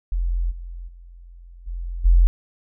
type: tone with level steps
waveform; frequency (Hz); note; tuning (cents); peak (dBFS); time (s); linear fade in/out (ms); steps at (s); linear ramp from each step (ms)
sine; 43.2; F1; -18; -19 / -31 / -40 / -26 / -10; 0.12-2.27; 0; 0.5 / 0.87 / 1.66 / 2.04; 20
effects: none